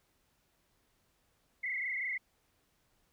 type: tone with frequency modulation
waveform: sine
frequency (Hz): 2082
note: C7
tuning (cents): -9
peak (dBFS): -33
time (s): 1.63-2.18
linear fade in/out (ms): 10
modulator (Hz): 25.5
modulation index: 4.4
effects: pink hiss -74 dBFS RMS until 3.12 s